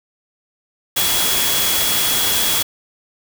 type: tone in noise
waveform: sine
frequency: 3349 Hz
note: G#7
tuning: 14 cents sharp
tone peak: -22 dBFS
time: 0.96-2.63 s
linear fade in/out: 10 ms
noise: white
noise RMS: -18 dBFS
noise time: 0.96-2.63 s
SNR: -7 dB
effects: none